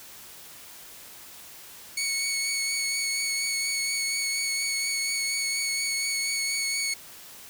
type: tone with vibrato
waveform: 15% pulse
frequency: 2217 Hz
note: C#7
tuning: in tune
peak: -19 dBFS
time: 1.97-6.94 s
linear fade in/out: 5 ms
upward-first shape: triangle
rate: 4.2 Hz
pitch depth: 19 cents each way
effects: white hiss -46 dBFS RMS until 7.49 s